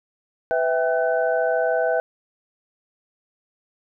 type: tone cluster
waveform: sine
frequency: 500 / 654 / 787 / 1508 Hz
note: B4 / E5 / G5 / F#6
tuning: +21 / -14 / +7 / +32 cents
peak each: -23 / -21 / -27 / -28 dBFS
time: 0.51-2 s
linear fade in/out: 0 ms
effects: none